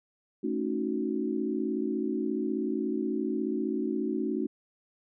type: chord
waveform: sine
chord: D# half-diminished seventh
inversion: second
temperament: equal with one note detuned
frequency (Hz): 220 / 274.6 / 311.1 / 370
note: A3 / C#4 / D#4 / F#4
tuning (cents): 0 / -16 / 0 / 0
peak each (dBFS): -33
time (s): 0.43-4.47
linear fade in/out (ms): 10
effects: none